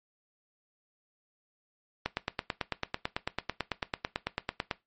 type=click train; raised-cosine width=0.3 ms; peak=-13 dBFS; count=25; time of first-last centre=2.06-4.712 s; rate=9.05 Hz; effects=noise-tail reverb RT60 0.2 s tail -18 dB re dry + MP3 32 kbps